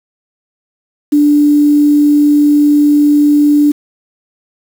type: tone with quantisation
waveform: sine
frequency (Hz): 293.7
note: D4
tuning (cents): 0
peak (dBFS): -5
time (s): 1.12-3.72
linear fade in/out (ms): 10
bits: 5
effects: none